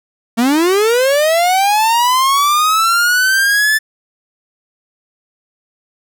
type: linear sweep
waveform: 45% pulse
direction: up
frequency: 222.2 to 1760 Hz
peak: -10 dBFS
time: 0.37-3.79 s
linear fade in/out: 20 ms
effects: none